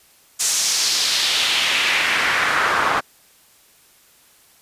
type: noise with band-pass filter sweep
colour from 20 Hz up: pink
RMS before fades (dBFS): -19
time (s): 0.39-3.01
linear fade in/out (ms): 20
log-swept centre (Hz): 7200 to 1100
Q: 1.9
effects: white hiss -53 dBFS RMS until 4.61 s + resampled to 32000 Hz